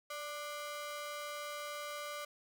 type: ring-modulated tone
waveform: sawtooth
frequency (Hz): 887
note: A5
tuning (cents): +14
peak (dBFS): -34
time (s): 0.1-2.25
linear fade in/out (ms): 5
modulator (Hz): 302
effects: none